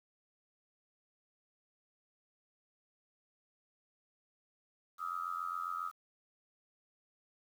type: tone with amplitude modulation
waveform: sine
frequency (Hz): 1269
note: D#6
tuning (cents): +34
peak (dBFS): -32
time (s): 4.98-5.92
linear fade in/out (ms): 50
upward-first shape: sine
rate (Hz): 87.4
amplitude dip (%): 95
effects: 10-bit